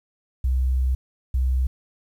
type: tone pair in turn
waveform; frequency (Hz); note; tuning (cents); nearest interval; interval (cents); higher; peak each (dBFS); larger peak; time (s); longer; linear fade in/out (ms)
sine; 64.2 / 64.2; C2 / C2; -32 / -32; unison; 0; neither; -18; neither; 0.44-0.95 / 1.34-1.67; first; 5
effects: 9-bit